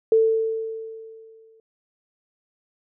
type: tone with exponential decay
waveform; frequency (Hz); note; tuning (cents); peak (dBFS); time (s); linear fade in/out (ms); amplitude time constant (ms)
sine; 445.8; A4; +23; -12; 0.12-1.6; 2; 320
effects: none